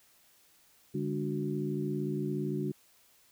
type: harmonic tone with a mistuned harmonic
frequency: 73.42 Hz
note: D2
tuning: in tune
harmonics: 2 / 3 / 4 / 5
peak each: -35 / -36 / -37 / -36 dBFS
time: 0.94-2.72 s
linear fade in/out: 10 ms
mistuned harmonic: 3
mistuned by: -130 cents
effects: white hiss -64 dBFS RMS until 3.31 s